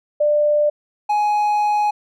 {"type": "tone pair in turn", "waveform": ["sine", "triangle"], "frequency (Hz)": [594, 836.1], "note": ["D5", "G#5"], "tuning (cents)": [20, 11], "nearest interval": "tritone", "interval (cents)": 591, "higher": "second", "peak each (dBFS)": -13, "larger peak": "neither", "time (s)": [[0.2, 0.7], [1.09, 1.91]], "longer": "second", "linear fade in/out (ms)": 10, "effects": []}